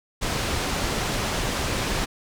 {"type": "low-pass noise", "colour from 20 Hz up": "pink", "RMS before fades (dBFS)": -26, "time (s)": [0.21, 2.06], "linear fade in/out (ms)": 20, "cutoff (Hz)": 7500, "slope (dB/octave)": 12, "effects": []}